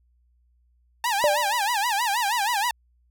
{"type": "tone with vibrato", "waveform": "sawtooth", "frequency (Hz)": 882, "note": "A5", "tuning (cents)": 4, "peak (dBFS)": -18, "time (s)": [1.04, 2.71], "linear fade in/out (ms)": 2, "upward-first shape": "sine", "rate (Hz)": 6.3, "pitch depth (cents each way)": 200}
{"type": "tone with exponential decay", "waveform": "sine", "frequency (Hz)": 592, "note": "D5", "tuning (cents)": 14, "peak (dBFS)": -15, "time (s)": [1.24, 1.69], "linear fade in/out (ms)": 0, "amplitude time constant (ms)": 96}
{"effects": ["added 60 Hz sine -60 dBFS peak until 3.1 s"]}